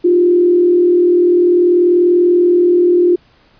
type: tone with frequency modulation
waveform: sine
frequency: 352.5 Hz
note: F4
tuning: 16 cents sharp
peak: -7 dBFS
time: 0.04-3.16 s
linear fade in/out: 10 ms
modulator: 40.5 Hz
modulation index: 0.46
effects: pink hiss -51 dBFS RMS until 3.59 s + resampled to 11025 Hz